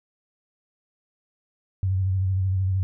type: tone with vibrato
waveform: sine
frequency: 94.6 Hz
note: F#2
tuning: 39 cents sharp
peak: -20 dBFS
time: 1.83-2.83 s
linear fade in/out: 0 ms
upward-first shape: sine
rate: 13 Hz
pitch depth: 42 cents each way
effects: none